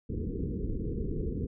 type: low-pass noise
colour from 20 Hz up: pink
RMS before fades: -33 dBFS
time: 0.09-1.47 s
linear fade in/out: 10 ms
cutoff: 470 Hz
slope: 96 dB/octave
effects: none